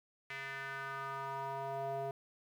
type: tone with band-pass filter sweep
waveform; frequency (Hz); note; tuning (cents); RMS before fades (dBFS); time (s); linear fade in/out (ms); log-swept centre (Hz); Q
square; 136.6; C#3; -25; -41; 0.3-2.11; 2; 2100 to 590; 3.3
effects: 11-bit